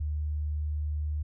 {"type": "tone", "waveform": "sine", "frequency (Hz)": 75.2, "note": "D2", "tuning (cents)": 42, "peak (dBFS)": -28, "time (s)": [0, 1.23], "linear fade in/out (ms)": 10, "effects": []}